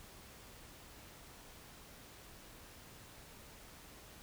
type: silence
effects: pink hiss -56 dBFS RMS until 4.22 s